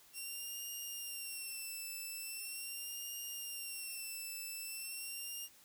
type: tone with vibrato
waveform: 5% pulse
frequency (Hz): 2733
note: F7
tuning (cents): -38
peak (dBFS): -34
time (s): 0.13-5.49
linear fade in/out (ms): 50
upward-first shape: sine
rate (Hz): 0.41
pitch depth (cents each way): 59
effects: white hiss -63 dBFS RMS until 5.64 s